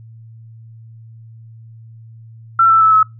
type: tone with pitch steps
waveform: sine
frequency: 1346 / 1327.5 / 1309.2 / 1291.2 Hz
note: E6 / E6 / E6 / E6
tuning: +36 / +12 / -12 / -36 cents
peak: -7 dBFS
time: 2.59-3.03 s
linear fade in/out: 5 ms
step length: 110 ms
effects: noise-tail reverb RT60 0.2 s tail -23 dB re dry + added 113 Hz sine -36 dBFS peak until 3.19 s